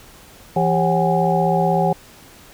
sine tone cluster, 168.5 / 397.3 / 543 / 749 / 825 Hz, E3 / G4 / C#5 / F#5 / G#5, +38 / +23 / -36 / +21 / -12 cents, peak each -19 / -23 / -22 / -20 / -22 dBFS, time 0.56-1.93 s, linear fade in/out 5 ms, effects pink hiss -45 dBFS RMS until 2.53 s

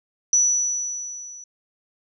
sine tone with level ramp, 5920 Hz, F#8, in tune, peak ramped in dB -13 to -38 dBFS, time 0.33-1.44 s, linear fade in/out 2 ms, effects none

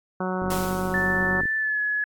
harmonic tone, 185 Hz, F#3, in tune, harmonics 1 / 2 / 3 / 4 / 5 / 6 / 7 / 8, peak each -28 / -31 / -33 / -34 / -35 / -36 / -36 / -37 dBFS, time 0.2-1.41 s, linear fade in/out 5 ms
click train, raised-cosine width 3 ms, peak -21 dBFS, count 51, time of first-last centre 0.42-1.455 s, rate 48.3 Hz
white noise with exponential decay, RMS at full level -32 dBFS, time 0.5-1.65 s, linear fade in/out 5 ms, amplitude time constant 250 ms
sine tone with pitch glide, 1760 to 1696.1 Hz, A6 to G#6, 0 to +36 cents, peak -22 dBFS, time 0.94-2.04 s, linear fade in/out 2 ms, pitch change -64 cents, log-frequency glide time 1.57-1.8 s
effects AAC 64 kbps

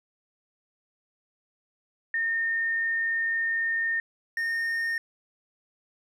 sine / triangle tone pair in turn, 1826 / 1834 Hz, A#6 / A#6, -36 / -29 cents, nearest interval unison, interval 7 cents, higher second, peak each -24 dBFS, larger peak neither, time 2.14-4 / 4.37-4.98 s, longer first, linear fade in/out 2 ms, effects none

